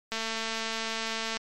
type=click train; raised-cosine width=0.2 ms; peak=-15 dBFS; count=281; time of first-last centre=0.12-1.37 s; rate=224 Hz; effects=MP3 64 kbps